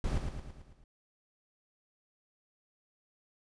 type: noise with echo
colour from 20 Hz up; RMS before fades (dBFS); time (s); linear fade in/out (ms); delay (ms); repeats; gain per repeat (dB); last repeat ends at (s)
brown; -30; 0.04-0.18; 2; 110; 6; -5; 0.84
effects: resampled to 22050 Hz